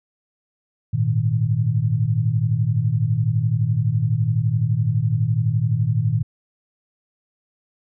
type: chord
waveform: sine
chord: Ab suspended second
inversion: none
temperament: equal with one note detuned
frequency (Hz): 104.67 / 116.54 / 155.56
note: Ab2 / Bb2 / Eb3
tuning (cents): +14 / 0 / 0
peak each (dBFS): -23 / -19 / -23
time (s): 0.93-6.23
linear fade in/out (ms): 10
effects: none